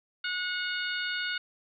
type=harmonic tone with a mistuned harmonic; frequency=729 Hz; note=F#5; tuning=26 cents flat; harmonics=2 / 3 / 4 / 5 / 6; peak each=-32 / -39 / -37 / -39 / -41 dBFS; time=0.24-1.38 s; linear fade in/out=5 ms; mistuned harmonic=4; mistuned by=-18 cents; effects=none